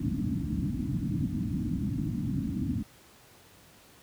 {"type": "low-pass noise", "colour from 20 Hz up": "white", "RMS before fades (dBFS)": -30, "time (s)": [0, 2.83], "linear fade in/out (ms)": 10, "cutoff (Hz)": 300, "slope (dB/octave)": 96, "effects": ["pink hiss -56 dBFS RMS until 4.02 s", "high-pass 60 Hz 12 dB/octave"]}